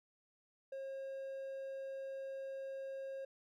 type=tone; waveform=triangle; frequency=539 Hz; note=C#5; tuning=49 cents flat; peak=-40 dBFS; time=0.72-3.25 s; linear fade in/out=5 ms; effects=none